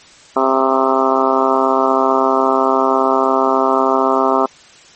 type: harmonic tone with a mistuned harmonic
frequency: 132.8 Hz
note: C3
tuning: 26 cents sharp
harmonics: 2 / 3 / 4 / 5 / 6 / 7 / 8 / 9 / 10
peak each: -20 / -18 / -22 / -18 / -21 / -20 / -20 / -20 / -22 dBFS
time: 0.36-4.46 s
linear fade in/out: 5 ms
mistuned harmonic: 10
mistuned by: -35 cents
effects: white hiss -43 dBFS RMS until 4.95 s + MP3 32 kbps